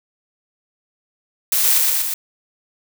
blue noise with echo, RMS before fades -17 dBFS, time 1.52-1.78 s, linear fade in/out 2 ms, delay 120 ms, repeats 3, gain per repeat -2 dB, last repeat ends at 2.14 s, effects none

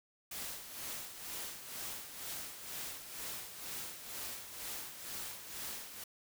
white noise with tremolo, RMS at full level -42 dBFS, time 0.31-6.04 s, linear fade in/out 5 ms, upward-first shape sine, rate 2.1 Hz, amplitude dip 60%, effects none

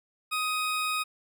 20% pulse tone, 1253 Hz, D#6, 12 cents sharp, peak -22 dBFS, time 0.31-1.04 s, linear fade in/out 20 ms, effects none

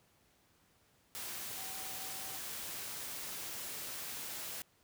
sine tone in noise, 765 Hz, G5, 42 cents flat, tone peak -53 dBFS, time 1.57-2.38 s, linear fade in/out 0 ms, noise white, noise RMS -43 dBFS, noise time 1.15-4.62 s, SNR -13 dB, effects pink hiss -70 dBFS RMS until 4.83 s + high-pass 60 Hz 12 dB/octave

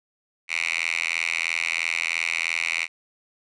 5% pulse tone with high-pass filter, 83 Hz, E2, 12 cents sharp, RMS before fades -26 dBFS, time 0.48-2.88 s, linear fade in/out 50 ms, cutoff 2200 Hz, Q 5.3, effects resampled to 22050 Hz

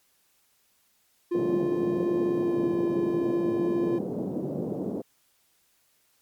triangle tone with pitch glide, 349.2 to 344.4 Hz, F4 to F4, 0 to -24 cents, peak -22 dBFS, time 1.31-3.99 s, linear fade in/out 10 ms, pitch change -24 cents, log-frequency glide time 2.33-2.66 s
pink band-pass noise, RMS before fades -31 dBFS, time 1.34-5.02 s, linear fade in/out 10 ms, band 160 to 520 Hz, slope 24 dB/octave
effects white hiss -67 dBFS RMS until 6.21 s + MP3 96 kbps

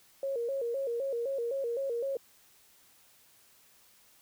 sine tone with vibrato, 507 Hz, B4, 45 cents sharp, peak -30 dBFS, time 0.23-2.17 s, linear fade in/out 2 ms, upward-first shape square, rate 3.9 Hz, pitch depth 130 cents each way, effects white hiss -62 dBFS RMS until 4.21 s

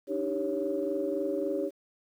sine tone cluster, 290.2 / 313.8 / 394.1 / 556 Hz, D4 / D#4 / G4 / C#5, -21 / +15 / +9 / +5 cents, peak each -35 / -34 / -32 / -32 dBFS, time 0.07-1.71 s, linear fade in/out 50 ms, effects tanh soft clip ceiling -18 dBFS + 10-bit

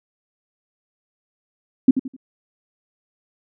sine tone with echo, 261.6 Hz, C4, in tune, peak -6 dBFS, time 1.88-1.91 s, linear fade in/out 5 ms, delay 85 ms, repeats 3, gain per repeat -10 dB, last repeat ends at 2.165 s, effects none

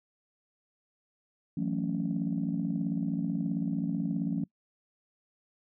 sine chord, F# minor seventh, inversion third, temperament just, 166.5 / 185 / 222 / 277.5 Hz, E3 / F#3 / A3 / C#4, +18 / 0 / +16 / +2 cents, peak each -33 dBFS, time 1.57-4.44 s, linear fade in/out 5 ms, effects noise-tail reverb RT60 0.1 s tail -24 dB re dry + tanh soft clip ceiling -20 dBFS

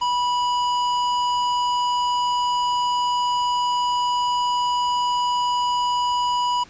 sine tone with tanh clipping, 980 Hz, B5, 14 cents flat, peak -21 dBFS, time 0.01-6.64 s, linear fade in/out 10 ms, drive 16 dB, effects pink hiss -48 dBFS RMS until 6.69 s + resampled to 16000 Hz

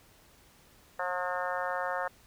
harmonic tone, 180 Hz, F#3, 47 cents flat, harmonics 3 / 4 / 5 / 6 / 7 / 8 / 9 / 10, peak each -36 / -37 / -38 / -39 / -39 / -40 / -41 / -41 dBFS, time 0.99-2.08 s, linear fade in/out 5 ms, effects pink hiss -60 dBFS RMS until 2.26 s

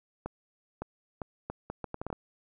accelerating click train, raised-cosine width 1 ms, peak -21 dBFS, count 11, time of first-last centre 0.26-2.128 s, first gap 560 ms, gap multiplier 0.71, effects none

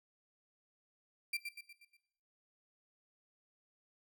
35% pulse tone with echo, 2361 Hz, D7, 9 cents sharp, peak -32 dBFS, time 1.33-1.37 s, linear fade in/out 5 ms, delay 120 ms, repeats 5, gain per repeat -6 dB, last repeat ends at 1.97 s, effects noise-tail reverb RT60 0.8 s tail -17 dB re dry

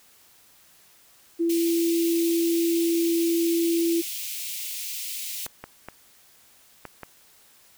sine tone, 335.8 Hz, E4, 32 cents sharp, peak -20 dBFS, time 1.39-4.02 s, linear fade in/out 20 ms
white high-pass noise, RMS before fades -33 dBFS, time 1.49-5.47 s, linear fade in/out 10 ms, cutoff 2200 Hz, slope 48 dB/octave
clicks, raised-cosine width 0.5 ms, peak -21 dBFS, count 5, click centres 5.464 / 5.64 / 5.886 / 6.853 / 7.033 s
effects white hiss -56 dBFS RMS until 7.77 s

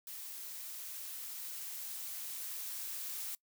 blue noise with level ramp, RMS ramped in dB -46 to -41 dBFS, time 0.07-3.35 s, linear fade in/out 2 ms, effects noise-tail reverb RT60 0.1 s tail -23 dB re dry

